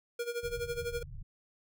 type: tone with tremolo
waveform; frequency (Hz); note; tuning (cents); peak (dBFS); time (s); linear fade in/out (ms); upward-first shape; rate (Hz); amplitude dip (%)
square; 475.3; A#4; +34; -32; 0.19-1.03; 5; sine; 12; 80
type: low-pass noise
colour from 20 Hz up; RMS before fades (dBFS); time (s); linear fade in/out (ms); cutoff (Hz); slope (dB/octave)
pink; -44; 0.43-1.23; 5; 160; 96
effects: none